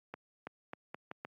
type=accelerating click train; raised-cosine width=0.5 ms; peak=-26 dBFS; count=6; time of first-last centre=0.14-1.249 s; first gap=330 ms; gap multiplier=0.8; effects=high-pass 150 Hz 12 dB/octave + AAC 64 kbps